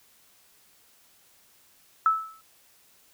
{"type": "tone with exponential decay", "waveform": "sine", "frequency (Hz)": 1308, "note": "E6", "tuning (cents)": -14, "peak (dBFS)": -15, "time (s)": [2.06, 2.41], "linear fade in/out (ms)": 1, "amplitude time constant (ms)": 75, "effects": ["white hiss -60 dBFS RMS until 3.13 s"]}